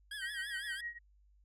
25% pulse tone with vibrato, 1610 Hz, G6, 46 cents sharp, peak -37 dBFS, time 0.11-0.81 s, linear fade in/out 5 ms, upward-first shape triangle, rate 6 Hz, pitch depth 130 cents each way
sine tone with tremolo, 1893 Hz, A#6, 26 cents sharp, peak -36 dBFS, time 0.21-0.99 s, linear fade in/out 20 ms, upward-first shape triangle, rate 6.5 Hz, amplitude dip 95%
effects added 50 Hz sine -63 dBFS peak until 1.44 s + low-pass 12000 Hz 12 dB/octave

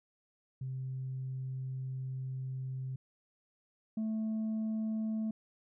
sine tone pair in turn, 130.81 / 219.2 Hz, C3 / A3, 0 / -6 cents, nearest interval major sixth, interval 894 cents, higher second, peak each -35 / -29 dBFS, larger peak second, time 0.61-2.96 / 3.97-5.31 s, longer first, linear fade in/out 5 ms, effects tanh soft clip ceiling -31 dBFS

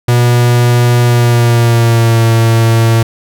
45% pulse tone with pitch glide, 120.9 to 114.11 Hz, B2 to A#2, -36 to -36 cents, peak -6 dBFS, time 0.08-3.03 s, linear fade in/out 5 ms, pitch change -100 cents, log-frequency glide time 1.03-2.27 s, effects none

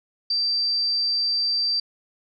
sine tone, 4682 Hz, D8, 6 cents flat, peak -20 dBFS, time 0.3-1.8 s, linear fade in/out 5 ms, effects none

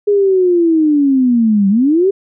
sine linear two-way sweep, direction down then up, 415.3 to 191.4 to 403.3 Hz, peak -8 dBFS, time 0.07-2.11 s, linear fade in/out 10 ms, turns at 1.69 s, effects none

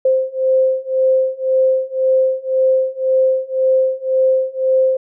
sine beating tone pair, 522 / 523.9 Hz, C5 / C5, -4 / +2 cents, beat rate 1.9 Hz, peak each -16 / -15 dBFS, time 0.05-4.97 s, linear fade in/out 5 ms, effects none

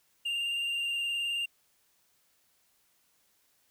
triangle tone with vibrato, 2794 Hz, F7, in tune, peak -28 dBFS, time 0.25-1.46 s, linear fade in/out 10 ms, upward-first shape square, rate 19 Hz, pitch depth 15 cents each way, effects white hiss -70 dBFS RMS until 3.7 s

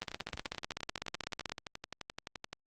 two click trains, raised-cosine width 0.2 ms, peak -18 / -23 dBFS, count 25 / 30, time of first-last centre 0.02-1.52 / 0.03-2.53 s, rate 16 / 11.6 Hz, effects Opus 24 kbps

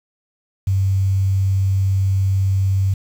sine tone with quantisation, 96.5 Hz, G2, 27 cents flat, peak -14 dBFS, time 0.67-2.94 s, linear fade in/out 5 ms, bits 7, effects none

